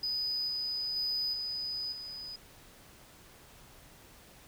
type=tone with level steps; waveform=sine; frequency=4984 Hz; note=D#8; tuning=2 cents sharp; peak=-29 / -31 / -28 / -33 / -40 dBFS; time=0.03-2.36 s; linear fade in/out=5 ms; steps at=0.48 / 0.96 / 1.33 / 1.92 s; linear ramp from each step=5 ms; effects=tanh soft clip ceiling -28 dBFS + pink hiss -56 dBFS RMS until 4.47 s